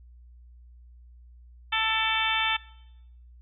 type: harmonic tone with a mistuned harmonic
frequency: 442 Hz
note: A4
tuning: 8 cents sharp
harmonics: 2 / 3 / 4 / 5 / 6 / 7 / 8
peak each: -31 / -31 / -31 / -31 / -31 / -31 / -31 dBFS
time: 1.72-2.57 s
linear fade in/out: 10 ms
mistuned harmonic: 5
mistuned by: +40 cents
effects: noise-tail reverb RT60 0.9 s tail -22 dB re dry + added 60 Hz sine -48 dBFS peak until 3.41 s